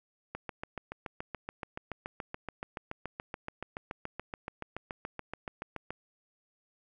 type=click train; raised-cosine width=0.5 ms; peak=-22 dBFS; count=40; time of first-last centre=0.35-5.906 s; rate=7.02 Hz; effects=none